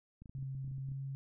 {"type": "clicks", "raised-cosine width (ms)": 5, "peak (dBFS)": -39, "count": 12, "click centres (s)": [0.22, 0.258, 0.295, 0.385, 0.427, 0.549, 0.645, 0.678, 0.714, 0.782, 0.888, 0.918]}
{"type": "tone with pitch glide", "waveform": "sine", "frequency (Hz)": [134, 136.03], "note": ["C3", "C#3"], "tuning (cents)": [42, -32], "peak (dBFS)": -38, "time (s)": [0.35, 1.15], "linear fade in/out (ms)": 0, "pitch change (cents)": 26, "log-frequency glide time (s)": [0.8, 0.98]}
{"effects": []}